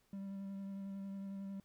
triangle tone with vibrato, 196 Hz, G3, in tune, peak -40 dBFS, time 0.13-1.6 s, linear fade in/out 2 ms, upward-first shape sine, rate 11 Hz, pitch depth 15 cents each way, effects pink hiss -75 dBFS RMS until 1.64 s

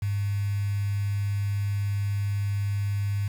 sine tone with quantisation, 100.9 Hz, G#2, 49 cents flat, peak -24 dBFS, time 0.02-3.28 s, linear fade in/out 5 ms, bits 7, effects none

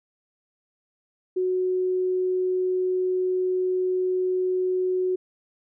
sine tone, 368.6 Hz, F#4, 7 cents flat, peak -21 dBFS, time 1.36-5.16 s, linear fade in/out 10 ms, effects none

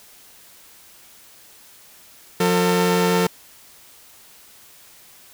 sawtooth tone pair together, 178.29 / 450 Hz, F3 / A4, +36 / +39 cents, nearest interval octave + major third, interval 1603 cents, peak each -15 dBFS, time 2.4-3.27 s, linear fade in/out 5 ms, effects white hiss -48 dBFS RMS until 5.33 s

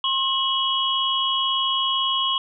sine tone cluster, 1069 / 2949 / 3287 Hz, C6 / F#7 / G#7, +37 / -6 / -19 cents, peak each -24 dBFS, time 0.04-2.38 s, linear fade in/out 2 ms, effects none

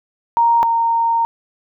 sine tone pair in turn, 932.3 / 922.7 Hz, A#5 / A#5, 0 / -18 cents, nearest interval unison, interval 18 cents, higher first, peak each -10 / -13 dBFS, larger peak first, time 0.37-0.63 / 0.63-1.25 s, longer second, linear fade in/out 0 ms, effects none

